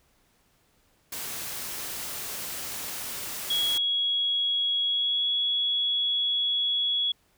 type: noise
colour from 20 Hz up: white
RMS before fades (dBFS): -35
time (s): 1.12-3.78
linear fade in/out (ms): 5
type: tone with pitch glide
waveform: sine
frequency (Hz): 3327 to 3360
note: G#7 to G#7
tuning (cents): +2 to +19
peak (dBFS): -23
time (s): 3.5-7.12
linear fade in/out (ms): 5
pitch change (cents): +17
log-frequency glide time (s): 4.84-5.28
effects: pink hiss -66 dBFS RMS until 7.37 s